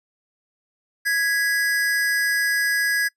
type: tone pair together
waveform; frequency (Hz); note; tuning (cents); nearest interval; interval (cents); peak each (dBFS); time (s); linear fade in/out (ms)
square; 1661.2 / 1975.5; G#6 / B6; 0 / 0; minor third; 300; -20 / -28; 1.05-3.09; 20
effects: noise-tail reverb RT60 0.1 s tail -24 dB re dry + resampled to 32000 Hz